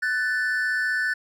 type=tone pair together; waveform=triangle; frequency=1495.1 / 1760 Hz; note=F#6 / A6; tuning=+18 / 0 cents; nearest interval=minor third; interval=282 cents; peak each=-23 dBFS; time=0.02-1.14 s; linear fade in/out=10 ms; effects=none